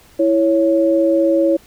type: tone pair together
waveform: sine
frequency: 330 / 554.4 Hz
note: E4 / C#5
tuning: +2 / 0 cents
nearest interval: major sixth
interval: 898 cents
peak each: -14 dBFS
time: 0.19-1.57 s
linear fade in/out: 10 ms
effects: pink hiss -48 dBFS RMS until 1.66 s